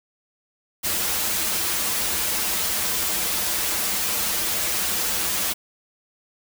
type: noise with comb filter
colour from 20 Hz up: white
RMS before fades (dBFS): -24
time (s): 0.83-5.54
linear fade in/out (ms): 20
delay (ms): 7.4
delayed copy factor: -0.85
effects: none